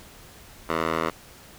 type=tone with band-pass filter; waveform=10% pulse; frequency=81.1 Hz; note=E2; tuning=28 cents flat; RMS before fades=-26 dBFS; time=0.69-1.1 s; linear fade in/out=5 ms; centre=1100 Hz; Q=0.98; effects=pink hiss -48 dBFS RMS until 1.58 s